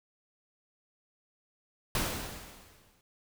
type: noise with exponential decay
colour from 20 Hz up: pink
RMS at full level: -29 dBFS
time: 1.95-3.01 s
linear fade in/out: 1 ms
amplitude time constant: 230 ms
effects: none